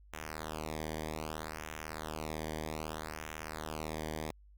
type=tone with flanger; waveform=sawtooth; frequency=78 Hz; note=D#2; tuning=5 cents sharp; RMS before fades=-41 dBFS; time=0.13-4.31 s; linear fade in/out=0 ms; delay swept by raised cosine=0.22 to 0.75 ms; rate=0.63 Hz; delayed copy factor=-0.9; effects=added 50 Hz sine -56 dBFS peak until 4.57 s